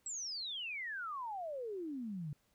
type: exponential sweep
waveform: sine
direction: down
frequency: 7880 to 139.9 Hz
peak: -39 dBFS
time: 0.06-2.33 s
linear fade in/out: 2 ms
effects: pink hiss -75 dBFS RMS until 2.54 s